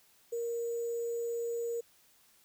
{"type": "tone with sample-and-hold", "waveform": "sine", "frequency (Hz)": 467.5, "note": "A#4", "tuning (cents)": 5, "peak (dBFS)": -32, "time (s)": [0.32, 1.81], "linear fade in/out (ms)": 10, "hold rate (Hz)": 7350, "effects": ["white hiss -65 dBFS RMS until 2.44 s"]}